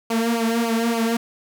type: tone with flanger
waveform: sawtooth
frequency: 230 Hz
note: A#3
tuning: 23 cents flat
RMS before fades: -21 dBFS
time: 0.1-1.17 s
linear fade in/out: 5 ms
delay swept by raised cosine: 0.53 to 3.53 ms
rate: 3.5 Hz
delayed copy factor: -0.85
effects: none